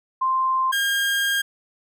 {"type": "tone pair in turn", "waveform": ["sine", "30% pulse"], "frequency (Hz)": [1046.5, 1613.9], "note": ["C6", "G6"], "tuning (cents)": [0, 50], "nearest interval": "perfect fifth", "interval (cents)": 750, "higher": "second", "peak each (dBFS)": [-18, -17], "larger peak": "second", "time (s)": [[0.21, 0.72], [0.72, 1.42]], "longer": "second", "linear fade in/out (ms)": 10, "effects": []}